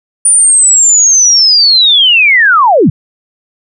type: linear sweep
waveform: sine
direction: down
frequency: 9430 to 107.3 Hz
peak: -3 dBFS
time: 0.25-2.9 s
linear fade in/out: 5 ms
effects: none